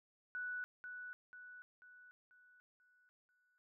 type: tone with echo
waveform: sine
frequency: 1480 Hz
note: F#6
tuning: in tune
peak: -40 dBFS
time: 0.35-0.64 s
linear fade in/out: 0 ms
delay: 490 ms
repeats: 6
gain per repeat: -6 dB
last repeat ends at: 3.58 s
effects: none